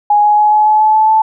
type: tone with pitch steps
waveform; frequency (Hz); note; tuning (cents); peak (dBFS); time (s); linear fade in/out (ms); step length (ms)
sine; 830.6 / 836.9 / 843.2 / 849.5 / 855.9 / 862.4 / 868.9 / 875.4; G#5 / G#5 / G#5 / G#5 / A5 / A5 / A5 / A5; 0 / +13 / +26 / +39 / -48 / -35 / -22 / -9; -6; 0.1-1.22; 5; 140
effects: none